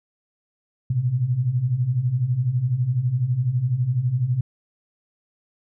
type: beating tone pair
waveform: sine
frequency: 116.54 / 128.54 Hz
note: A#2 / C3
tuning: 0 / -30 cents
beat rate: 12 Hz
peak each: -25 / -20 dBFS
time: 0.9-4.41 s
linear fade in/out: 5 ms
effects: none